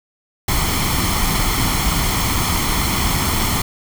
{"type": "noise with comb filter", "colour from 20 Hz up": "pink", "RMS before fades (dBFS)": -18, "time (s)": [0.48, 3.62], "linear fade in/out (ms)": 5, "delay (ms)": 0.93, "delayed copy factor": 0.6, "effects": []}